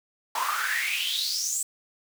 pink noise with high-pass filter sweep, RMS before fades -28 dBFS, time 0.35-1.63 s, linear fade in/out 5 ms, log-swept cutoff 910 to 8100 Hz, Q 8.8, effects none

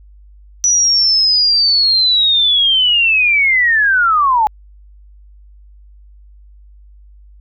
sine linear sweep, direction down, 5920 to 831 Hz, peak -9 dBFS, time 0.64-4.47 s, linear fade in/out 0 ms, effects added 50 Hz sine -39 dBFS peak until 7.4 s

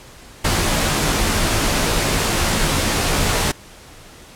pink noise with comb filter, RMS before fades -18 dBFS, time 0.44-3.52 s, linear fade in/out 10 ms, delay 16 ms, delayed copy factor -0.55, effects pink hiss -42 dBFS RMS until 4.35 s + low-pass 11000 Hz 12 dB/octave

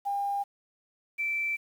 sine tone pair in turn, 803 / 2332 Hz, G5 / D7, +41 / -13 cents, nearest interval octave + tritone, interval 1846 cents, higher second, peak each -27 dBFS, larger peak neither, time 0.05-0.44 / 1.18-1.57 s, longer neither, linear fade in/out 20 ms, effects 9-bit

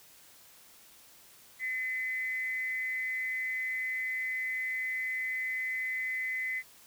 sine tone with frequency modulation, 2032 Hz, B6, 49 cents sharp, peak -31 dBFS, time 1.59-6.63 s, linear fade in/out 50 ms, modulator 228 Hz, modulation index 0.39, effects white hiss -57 dBFS RMS until 6.86 s

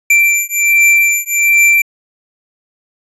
square beating tone pair, 2349 / 2350.3 Hz, D7 / D7, 0 / +1 cents, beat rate 1.3 Hz, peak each -12 dBFS, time 0.1-1.82 s, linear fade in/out 5 ms, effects resampled to 32000 Hz

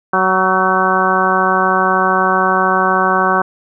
harmonic tone with a mistuned harmonic, 187.2 Hz, F#3, 20 cents sharp, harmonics 1 / 2 / 3 / 4 / 5 / 6 / 7 / 8, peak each -22 / -20 / -22 / -18 / -20 / -16 / -20 / -18 dBFS, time 0.13-3.42 s, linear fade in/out 5 ms, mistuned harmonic 8, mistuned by +24 cents, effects none

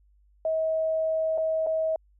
sine tone with dropouts, 639 Hz, D#5, 46 cents sharp, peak -23 dBFS, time 0.45-1.96 s, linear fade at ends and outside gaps 2 ms, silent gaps 1.377-1.381 / 1.664-1.669 s, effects added 50 Hz sine -58 dBFS peak until 2.19 s

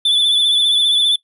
triangle tone with vibrato, 3487 Hz, A7, 16 cents flat, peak -10 dBFS, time 0.05-1.16 s, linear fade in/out 5 ms, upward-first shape sine, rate 15 Hz, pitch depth 39 cents each way, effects noise-tail reverb RT60 0.1 s tail -19 dB re dry + resampled to 32000 Hz

